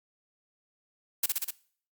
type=noise with echo; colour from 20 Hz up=blue; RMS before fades=-25 dBFS; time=1.23-1.26 s; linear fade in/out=5 ms; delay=62 ms; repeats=4; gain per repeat=-2 dB; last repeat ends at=1.508 s; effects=noise-tail reverb RT60 0.5 s tail -20 dB re dry + Opus 48 kbps